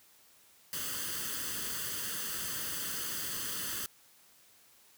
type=noise with comb filter; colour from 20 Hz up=white; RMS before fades=-37 dBFS; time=0.73-3.86 s; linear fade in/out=0 ms; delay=0.64 ms; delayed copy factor=+0.7; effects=white hiss -62 dBFS RMS until 4.97 s + high-pass 60 Hz 12 dB/octave